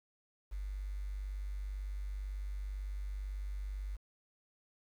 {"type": "tone with quantisation", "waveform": "sine", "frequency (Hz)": 49, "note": "G1", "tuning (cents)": 0, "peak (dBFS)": -37, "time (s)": [0.51, 3.97], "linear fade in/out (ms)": 20, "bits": 10, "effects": []}